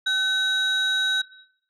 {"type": "tone pair together", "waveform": "sine", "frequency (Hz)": [1520, 3830], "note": ["F#6", "A#7"], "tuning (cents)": [46, 46], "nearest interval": "octave + major third", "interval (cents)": 1600, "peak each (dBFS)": -21, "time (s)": [0.06, 1.22], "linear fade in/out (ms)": 10, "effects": ["noise-tail reverb RT60 0.7 s tail -19 dB re dry", "tanh soft clip ceiling -17 dBFS"]}